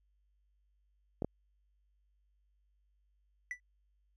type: clicks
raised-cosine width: 2 ms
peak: -21 dBFS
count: 2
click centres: 1.222 / 1.246 s
type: tone with exponential decay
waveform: triangle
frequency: 1975.5 Hz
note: B6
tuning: in tune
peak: -31 dBFS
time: 3.51-3.6 s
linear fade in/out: 1 ms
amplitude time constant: 19 ms
effects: added 50 Hz sine -70 dBFS peak until 4.16 s + resampled to 22050 Hz